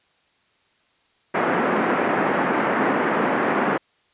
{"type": "band-pass noise", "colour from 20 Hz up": "pink", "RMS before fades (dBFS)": -21, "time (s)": [1.34, 3.78], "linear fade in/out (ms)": 10, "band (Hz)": [210, 1900], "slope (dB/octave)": 24, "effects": ["white hiss -63 dBFS RMS until 4.13 s", "resampled to 8000 Hz"]}